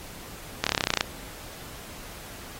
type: slowing click train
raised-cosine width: 0.2 ms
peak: -4 dBFS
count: 13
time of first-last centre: 0.64-1.009 s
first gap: 26 ms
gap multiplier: 1.03
effects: pink hiss -43 dBFS RMS until 2.59 s + AAC 48 kbps